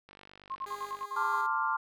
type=click train; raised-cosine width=0.3 ms; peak=-35 dBFS; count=47; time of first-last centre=0.09-1.031 s; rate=48.9 Hz
type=tone bursts; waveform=sine; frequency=1069 Hz; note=C6; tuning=37 cents sharp; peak=-33 dBFS; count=9; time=0.5-1.364 s; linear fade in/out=10 ms; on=56 ms; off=45 ms
type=tone with tremolo; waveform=15% pulse; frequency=408.5 Hz; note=G#4; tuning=29 cents flat; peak=-36 dBFS; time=0.66-1.47 s; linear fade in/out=10 ms; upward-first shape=square; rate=2 Hz; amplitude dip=40%
type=chord; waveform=sine; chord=D minor seventh; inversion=second; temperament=equal with one note detuned; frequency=890.7 / 1046.5 / 1174.7 / 1396.9 Hz; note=A5 / C6 / D6 / F6; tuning=+21 / 0 / 0 / 0 cents; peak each=-33 dBFS; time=1.16-1.77 s; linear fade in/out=10 ms
effects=none

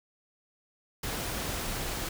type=noise; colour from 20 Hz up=pink; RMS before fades=-34 dBFS; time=1.03-2.09 s; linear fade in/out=5 ms; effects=none

